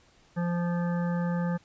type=harmonic tone; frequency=173.6 Hz; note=F3; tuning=10 cents flat; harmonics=1 / 3 / 5 / 7 / 9 / 10; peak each=-26 / -36 / -40 / -43 / -45 / -46 dBFS; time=0.36-1.58 s; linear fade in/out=20 ms; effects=pink hiss -61 dBFS RMS until 1.64 s + resampled to 16000 Hz